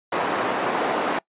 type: band-pass noise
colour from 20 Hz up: white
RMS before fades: -24 dBFS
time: 0.12-1.19 s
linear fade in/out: 5 ms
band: 310 to 1000 Hz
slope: 12 dB/octave
effects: noise-tail reverb RT60 0.1 s tail -24 dB re dry + resampled to 8000 Hz